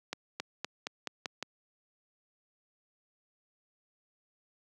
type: accelerating click train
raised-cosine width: 0.2 ms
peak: -17 dBFS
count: 7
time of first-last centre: 0.13-1.426 s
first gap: 270 ms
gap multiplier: 0.91
effects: high-pass 200 Hz 12 dB/octave